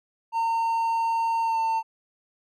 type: tone with pitch glide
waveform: triangle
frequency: 913 to 900.4 Hz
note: A#5 to A5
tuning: -36 to +40 cents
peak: -20 dBFS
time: 0.32-1.83 s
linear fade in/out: 50 ms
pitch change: -24 cents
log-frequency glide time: 1.42-1.58 s
effects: none